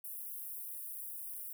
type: high-pass noise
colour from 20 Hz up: white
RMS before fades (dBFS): -44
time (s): 0.04-1.53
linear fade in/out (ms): 5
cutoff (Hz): 9800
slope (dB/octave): 48
effects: none